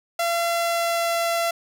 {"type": "tone with pitch glide", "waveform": "sawtooth", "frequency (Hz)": [681, 677.1], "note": ["F5", "E5"], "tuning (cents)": [-44, 46], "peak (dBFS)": -17, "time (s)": [0.19, 1.51], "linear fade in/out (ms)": 5, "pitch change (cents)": -10, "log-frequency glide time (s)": [0.47, 1.21], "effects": []}